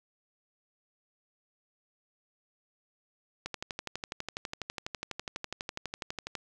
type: click train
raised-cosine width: 0.2 ms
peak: -18 dBFS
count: 36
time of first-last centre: 3.46-6.353 s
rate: 12.1 Hz
effects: none